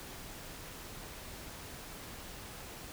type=silence; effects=pink hiss -47 dBFS RMS until 2.92 s